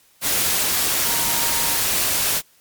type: tone in noise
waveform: sine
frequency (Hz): 932.3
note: A#5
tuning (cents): 0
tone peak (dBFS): -30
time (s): 1.02-1.78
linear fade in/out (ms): 50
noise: white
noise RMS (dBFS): -20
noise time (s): 0.21-2.42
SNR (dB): -13
effects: white hiss -56 dBFS RMS until 2.6 s + MP3 96 kbps